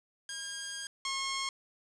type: tone pair in turn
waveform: 10% pulse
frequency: 1619 / 1080.6 Hz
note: G#6 / C#6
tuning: -45 / -44 cents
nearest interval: perfect fifth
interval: 699 cents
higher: first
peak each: -29 / -24 dBFS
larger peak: second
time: 0.29-0.87 / 1.05-1.49 s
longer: first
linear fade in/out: 2 ms
effects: resampled to 22050 Hz + 9-bit